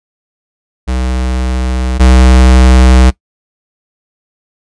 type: tone pair in turn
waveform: square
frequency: 63.2 / 63.47 Hz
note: B1 / B1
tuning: +41 / +48 cents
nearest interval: unison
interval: 7 cents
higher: second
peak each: -12 / -3 dBFS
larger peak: second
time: 0.87-1.99 / 1.99-3.11 s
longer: neither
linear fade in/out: 20 ms
effects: noise-tail reverb RT60 0.1 s tail -20 dB re dry + resampled to 22050 Hz